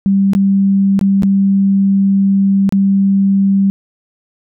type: tone with dropouts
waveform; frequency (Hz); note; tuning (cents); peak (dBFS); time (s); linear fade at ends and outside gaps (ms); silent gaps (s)
sine; 196; G3; 0; -8; 0.06-3.7; 0; 0.334-0.35 / 0.992-1.012 / 1.223-1.233 / 2.692-2.724
effects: none